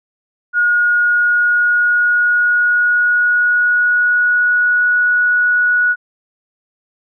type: tone with pitch glide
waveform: sine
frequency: 1440 to 1463.5 Hz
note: F#6 to F#6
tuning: -47 to -19 cents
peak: -10 dBFS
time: 0.53-5.96 s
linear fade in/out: 50 ms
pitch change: +28 cents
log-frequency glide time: 0.94-4.85 s
effects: none